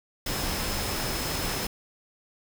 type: tone in noise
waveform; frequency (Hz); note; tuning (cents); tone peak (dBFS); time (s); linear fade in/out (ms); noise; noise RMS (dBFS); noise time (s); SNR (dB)
sine; 5180; E8; -31; -38; 0.26-1.67; 5; pink; -30; 0.26-1.67; -11
effects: none